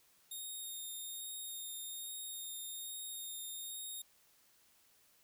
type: tone with vibrato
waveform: 5% pulse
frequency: 3696 Hz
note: A#7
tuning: 16 cents flat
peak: -36 dBFS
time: 0.31-4.02 s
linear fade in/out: 5 ms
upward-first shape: sine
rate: 1.2 Hz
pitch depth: 13 cents each way
effects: white hiss -69 dBFS RMS until 5.23 s